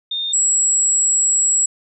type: tone pair in turn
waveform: sine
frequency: 3643 / 7734 Hz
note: A#7 / B8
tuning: -41 / -37 cents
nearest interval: octave + minor second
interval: 1304 cents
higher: second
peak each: -20 / -13 dBFS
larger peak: second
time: 0.11-0.33 / 0.33-1.66 s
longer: second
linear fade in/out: 5 ms
effects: none